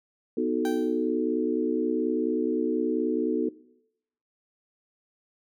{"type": "chord", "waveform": "sine", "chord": "B dominant seventh", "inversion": "none", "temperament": "equal", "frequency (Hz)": [246.9, 311.1, 370, 440], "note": ["B3", "D#4", "F#4", "A4"], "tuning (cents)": [0, 0, 0, 0], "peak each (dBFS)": -29, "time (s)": [0.37, 3.49], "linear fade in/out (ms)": 5}
{"type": "tone with exponential decay", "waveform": "30% pulse", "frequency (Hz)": 780, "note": "G5", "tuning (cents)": -9, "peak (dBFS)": -28, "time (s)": [0.65, 1.09], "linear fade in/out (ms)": 1, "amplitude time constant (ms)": 94}
{"effects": ["noise-tail reverb RT60 0.8 s tail -20 dB re dry"]}